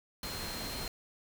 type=tone in noise; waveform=sine; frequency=4186 Hz; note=C8; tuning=in tune; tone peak=-43 dBFS; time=0.23-0.88 s; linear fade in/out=2 ms; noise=pink; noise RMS=-40 dBFS; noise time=0.23-0.88 s; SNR=-6 dB; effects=none